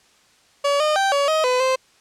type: tone with pitch steps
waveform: 30% pulse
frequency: 568 / 610 / 782 / 565 / 629 / 503 / 521 Hz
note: C#5 / D#5 / G5 / C#5 / D#5 / B4 / C5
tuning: +42 / -34 / -4 / +33 / +19 / +32 / -7 cents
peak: -14 dBFS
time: 0.64-1.76 s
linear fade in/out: 10 ms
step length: 160 ms
effects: white hiss -56 dBFS RMS until 2 s + low-pass 7000 Hz 12 dB/octave

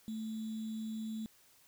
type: tone with sample-and-hold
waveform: sine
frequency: 220 Hz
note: A3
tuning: in tune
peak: -37 dBFS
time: 0.08-1.26 s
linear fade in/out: 0 ms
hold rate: 3675 Hz
effects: white hiss -65 dBFS RMS until 1.67 s

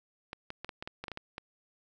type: clicks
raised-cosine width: 0.3 ms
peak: -23 dBFS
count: 11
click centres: 0.331 / 0.504 / 0.646 / 0.692 / 0.825 / 0.875 / 1.04 / 1.082 / 1.117 / 1.174 / 1.381 s
effects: none

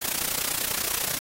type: noise with amplitude modulation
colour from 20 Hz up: white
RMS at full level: -24 dBFS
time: 0.01-1.19 s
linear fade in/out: 20 ms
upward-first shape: sine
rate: 30.2 Hz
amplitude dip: 90%
effects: AAC 48 kbps

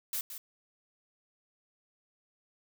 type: noise with echo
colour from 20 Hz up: blue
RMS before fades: -34 dBFS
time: 0.13-0.21 s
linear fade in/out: 2 ms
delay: 170 ms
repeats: 1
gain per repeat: -9 dB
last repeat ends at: 0.38 s
effects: none

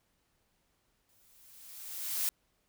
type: noise with exponential growth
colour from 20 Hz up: blue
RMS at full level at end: -30 dBFS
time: 1.09-2.29 s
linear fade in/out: 0 ms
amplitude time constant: 260 ms
effects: pink hiss -75 dBFS RMS until 2.68 s

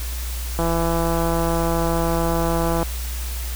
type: click train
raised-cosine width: 1 ms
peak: -9 dBFS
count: 375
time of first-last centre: 0.59-2.83 s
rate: 167 Hz
effects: added 60 Hz sine -25 dBFS peak until 3.55 s + white hiss -34 dBFS RMS until 3.55 s

